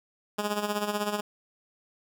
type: tone with tremolo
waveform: 10% pulse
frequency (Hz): 207.7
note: G#3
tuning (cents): 0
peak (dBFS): -17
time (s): 0.38-1.21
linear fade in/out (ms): 10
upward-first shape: sine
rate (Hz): 16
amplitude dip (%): 65
effects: none